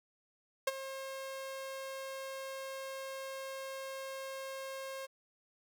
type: tone with ADSR envelope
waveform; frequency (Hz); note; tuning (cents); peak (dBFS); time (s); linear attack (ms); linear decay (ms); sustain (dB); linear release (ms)
sawtooth; 536; C5; +42; -23; 0.67-5.07; 6; 28; -14; 22
effects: none